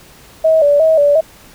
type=tone with vibrato; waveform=sine; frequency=608 Hz; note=D#5; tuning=40 cents flat; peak=-7 dBFS; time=0.44-1.21 s; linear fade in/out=10 ms; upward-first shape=square; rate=2.8 Hz; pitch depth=88 cents each way; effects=pink hiss -42 dBFS RMS until 1.54 s